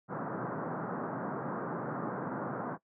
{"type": "band-pass noise", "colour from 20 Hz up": "pink", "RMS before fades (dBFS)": -37, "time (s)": [0.08, 2.78], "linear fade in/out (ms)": 50, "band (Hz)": [130, 1500], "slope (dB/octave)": 48, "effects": ["noise-tail reverb RT60 0.1 s tail -19 dB re dry"]}